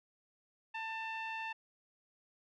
sawtooth tone with low-pass filter, 892 Hz, A5, 23 cents sharp, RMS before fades -41 dBFS, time 0.74-1.53 s, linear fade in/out 10 ms, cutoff 2600 Hz, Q 2.9, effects none

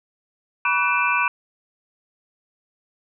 sine tone cluster, 973 / 1142 / 1497 / 2388 / 2634 Hz, B5 / D6 / F#6 / D7 / E7, -26 / -49 / +20 / +28 / -2 cents, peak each -24 dBFS, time 0.65-1.28 s, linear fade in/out 2 ms, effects none

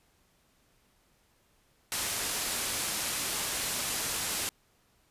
white low-pass noise, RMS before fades -33 dBFS, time 1.92-4.49 s, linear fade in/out 0 ms, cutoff 12000 Hz, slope 24 dB/octave, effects pink hiss -68 dBFS RMS until 5.1 s + resampled to 32000 Hz

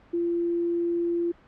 sine tone, 342.8 Hz, F4, 32 cents flat, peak -23 dBFS, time 0.13-1.32 s, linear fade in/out 10 ms, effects pink hiss -55 dBFS RMS until 1.47 s + low-pass 2000 Hz 12 dB/octave

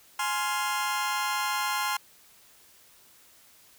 sawtooth chord, F minor, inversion first, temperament just, 838.1 / 1047.7 / 1396.9 Hz, Ab5 / C6 / F6, +16 / +2 / 0 cents, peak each -28 / -26 / -29 dBFS, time 0.19-1.97 s, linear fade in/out 5 ms, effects white hiss -57 dBFS RMS until 3.78 s

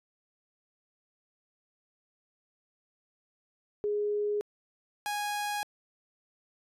sine / sawtooth tone pair in turn, 415.3 / 827.2 Hz, G#4 / G#5, 0 / -7 cents, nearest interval octave, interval 1193 cents, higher second, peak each -27 dBFS, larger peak neither, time 3.84-4.41 / 5.06-5.63 s, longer neither, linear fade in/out 0 ms, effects resampled to 32000 Hz

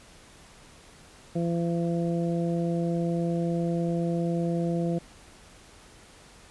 harmonic tone, 169.8 Hz, F3, 48 cents flat, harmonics 1 / 2 / 3 / 4, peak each -26 / -31 / -33 / -37 dBFS, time 1.35-4.99 s, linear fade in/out 10 ms, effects pink hiss -52 dBFS RMS until 6.5 s + resampled to 24000 Hz

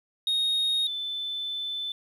sine tone pair in turn, 3729 / 3520 Hz, A#7 / A7, 0 / 0 cents, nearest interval minor second, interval 100 cents, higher first, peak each -20 / -29 dBFS, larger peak first, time 0.27-0.87 / 0.87-1.92 s, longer second, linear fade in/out 2 ms, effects tanh soft clip ceiling -22 dBFS + 10-bit

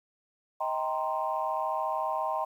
sine chord, C minor seventh, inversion first, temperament equal with one note detuned, 630.6 / 784 / 932.3 / 1046.5 Hz, Eb5 / G5 / Bb5 / C6, +23 / 0 / 0 / 0 cents, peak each -33 dBFS, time 0.6-2.45 s, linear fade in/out 10 ms, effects tanh soft clip ceiling -17 dBFS + 10-bit

